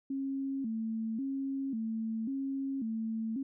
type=tone with vibrato; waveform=sine; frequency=246.1 Hz; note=B3; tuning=6 cents flat; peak=-32 dBFS; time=0.1-3.43 s; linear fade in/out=5 ms; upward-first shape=square; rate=0.92 Hz; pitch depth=170 cents each way; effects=none